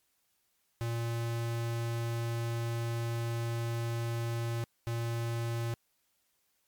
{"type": "tone bursts at uneven times", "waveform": "square", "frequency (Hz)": 116.54, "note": "A#2", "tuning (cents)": 0, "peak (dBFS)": -32, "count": 2, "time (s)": [[0.81, 4.64], [4.87, 5.74]], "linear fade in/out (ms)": 0, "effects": ["white hiss -75 dBFS RMS until 6.67 s", "MP3 96 kbps"]}